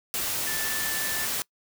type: tone in noise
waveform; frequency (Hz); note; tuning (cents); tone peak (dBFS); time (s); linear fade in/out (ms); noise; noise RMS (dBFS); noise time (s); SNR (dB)
sine; 1760; A6; 0; -33; 0.47-1.25; 0; white; -29; 0.14-1.42; -7
effects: noise-tail reverb RT60 0.1 s tail -24 dB re dry